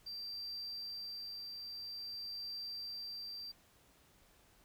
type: tone with tremolo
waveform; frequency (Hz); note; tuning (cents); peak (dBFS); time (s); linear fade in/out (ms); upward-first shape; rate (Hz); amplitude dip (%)
triangle; 4699; D8; 0; -39; 0.06-3.52; 10; triangle; 0.5; 35
effects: tanh soft clip ceiling -36 dBFS + pink hiss -67 dBFS RMS until 4.64 s